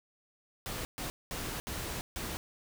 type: noise bursts at uneven times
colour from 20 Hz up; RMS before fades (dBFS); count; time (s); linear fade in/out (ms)
pink; -38; 5; 0.66-0.85 / 0.98-1.1 / 1.31-1.6 / 1.67-2.01 / 2.16-2.37; 0
effects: none